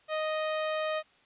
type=tone; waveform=sawtooth; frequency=622.3 Hz; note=D#5; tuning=in tune; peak=-25 dBFS; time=0.08-1.03 s; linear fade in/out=50 ms; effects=white hiss -63 dBFS RMS until 1.25 s + resampled to 8000 Hz